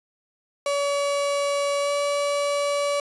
35% pulse tone with pitch glide, 568 to 573.3 Hz, C#5 to D5, +42 to -42 cents, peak -20 dBFS, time 0.66-3 s, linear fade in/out 2 ms, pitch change +16 cents, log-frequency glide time 1.81-1.91 s, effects resampled to 24000 Hz

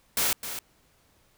white noise with echo, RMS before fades -25 dBFS, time 0.17-0.33 s, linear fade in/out 2 ms, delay 260 ms, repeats 1, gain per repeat -10 dB, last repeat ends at 0.59 s, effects pink hiss -64 dBFS RMS until 1.37 s

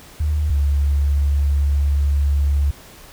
sine tone pair in turn, 75.4 / 71.17 Hz, D2 / C#2, +46 / +46 cents, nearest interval minor second, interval 100 cents, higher first, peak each -16 / -14 dBFS, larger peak second, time 0.2-0.5 / 0.5-2.71 s, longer second, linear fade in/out 5 ms, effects pink hiss -43 dBFS RMS until 3.12 s

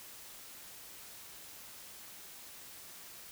silence, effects white hiss -51 dBFS RMS until 3.31 s

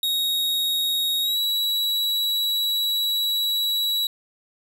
45% pulse tone with pitch glide, 3763 to 3905 Hz, A#7 to B7, +16 to -20 cents, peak -20 dBFS, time 0.03-4.07 s, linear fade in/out 2 ms, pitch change +64 cents, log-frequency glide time 1.22-1.37 s, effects none

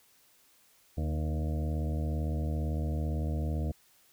harmonic tone with a mistuned harmonic, 77.78 Hz, D#2, in tune, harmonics 1 / 2 / 3 / 4 / 6 / 7 / 8 / 9, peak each -30 / -36 / -40 / -42 / -46 / -47 / -48 / -49 dBFS, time 0.97-3.72 s, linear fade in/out 10 ms, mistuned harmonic 2, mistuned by -44 cents, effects white hiss -64 dBFS RMS until 4.12 s

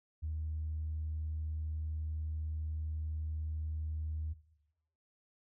sine tone, 77.9 Hz, D#2, 3 cents sharp, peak -34 dBFS, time 0.22-4.34 s, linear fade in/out 20 ms, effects noise-tail reverb RT60 0.9 s tail -17 dB re dry + tanh soft clip ceiling -30 dBFS

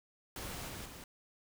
pink noise with level steps, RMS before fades -43 / -45 / -50 dBFS, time 0.36-1.04 s, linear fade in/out 2 ms, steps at 0.68 / 0.85 s, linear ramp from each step 10 ms, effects none

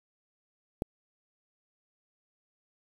click, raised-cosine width 2 ms, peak -16 dBFS, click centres 0.821 s, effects 7-bit

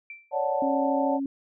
sine tone with exponential decay, 2343 Hz, D7, 5 cents flat, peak -35 dBFS, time 0.1-0.36 s, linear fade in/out 2 ms, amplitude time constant 55 ms
sine chord, D major seventh, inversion third, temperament equal, 554.4 / 587.3 / 740 / 880 Hz, C#5 / D5 / F#5 / A5, 0 / 0 / 0 / 0 cents, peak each -28 / -29 / -30 / -29 dBFS, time 0.31-1.2 s, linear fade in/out 50 ms
sine tone, 274 Hz, C#4, 20 cents flat, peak -26 dBFS, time 0.62-1.26 s, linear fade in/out 2 ms
effects none

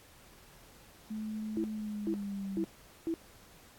sine tone with pitch glide, 216 to 194.67 Hz, A3 to G3, -32 to -12 cents, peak -35 dBFS, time 1.1-2.65 s, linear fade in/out 10 ms, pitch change -180 cents, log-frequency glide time 1.72-2.5 s
sine tone bursts, 329.6 Hz, E4, in tune, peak -30 dBFS, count 4, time 1.57-3.14 s, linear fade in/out 0 ms, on 70 ms, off 430 ms
effects pink hiss -58 dBFS RMS until 3.78 s + AAC 64 kbps

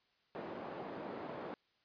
white band-pass noise, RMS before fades -45 dBFS, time 0.35-1.54 s, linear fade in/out 0 ms, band 220 to 670 Hz, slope 12 dB/octave, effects white hiss -75 dBFS RMS until 1.84 s + resampled to 11025 Hz

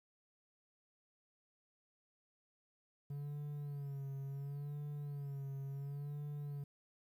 triangle tone with vibrato, 141.7 Hz, C#3, 38 cents sharp, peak -39 dBFS, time 3.1-6.64 s, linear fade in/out 5 ms, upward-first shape sine, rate 0.71 Hz, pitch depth 58 cents each way, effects 12-bit

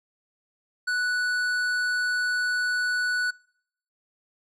sine tone with hard clipping, 1480 Hz, F#6, in tune, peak -25 dBFS, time 0.87-3.31 s, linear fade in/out 10 ms, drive 10 dB, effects noise-tail reverb RT60 0.7 s tail -26 dB re dry

